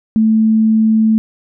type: tone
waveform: sine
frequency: 220 Hz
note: A3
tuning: in tune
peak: -8 dBFS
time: 0.16-1.18 s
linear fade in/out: 0 ms
effects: none